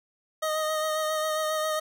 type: tone with vibrato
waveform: 25% pulse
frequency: 622.3 Hz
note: D#5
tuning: in tune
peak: -22 dBFS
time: 0.42-1.8 s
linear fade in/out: 10 ms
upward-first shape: sine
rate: 7.4 Hz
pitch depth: 20 cents each way
effects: none